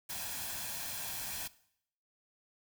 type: noise with comb filter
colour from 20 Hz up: white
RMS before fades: -40 dBFS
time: 0.09-1.48 s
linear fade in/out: 10 ms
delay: 1.2 ms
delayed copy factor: +0.55
effects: noise-tail reverb RT60 0.7 s tail -19 dB re dry